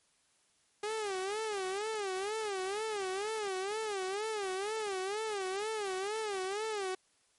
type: tone with vibrato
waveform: sawtooth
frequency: 405.9 Hz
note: G#4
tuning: 40 cents flat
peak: -30 dBFS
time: 0.83-6.95 s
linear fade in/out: 5 ms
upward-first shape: sine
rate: 2.1 Hz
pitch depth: 150 cents each way
effects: white hiss -71 dBFS RMS until 7.38 s + MP3 48 kbps